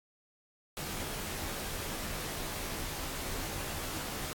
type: noise with comb filter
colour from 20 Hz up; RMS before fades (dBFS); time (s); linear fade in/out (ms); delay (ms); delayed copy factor
pink; -38; 0.77-4.33; 0; 17; -0.7
effects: AAC 64 kbps